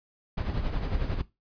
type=noise with tremolo; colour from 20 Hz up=brown; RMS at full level=-27 dBFS; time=0.37-1.22 s; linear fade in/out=10 ms; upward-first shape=sine; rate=11 Hz; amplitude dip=55%; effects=noise-tail reverb RT60 0.2 s tail -17 dB re dry + resampled to 11025 Hz